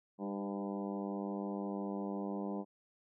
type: harmonic tone with a mistuned harmonic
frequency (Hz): 99.9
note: G2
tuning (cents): +33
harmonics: 2 / 3 / 4 / 5 / 6 / 7 / 8 / 9 / 10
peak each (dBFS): -39 / -43 / -45 / -47 / -49 / -50 / -51 / -52 / -53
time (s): 0.18-2.65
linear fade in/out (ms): 50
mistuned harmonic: 4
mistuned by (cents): -25
effects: none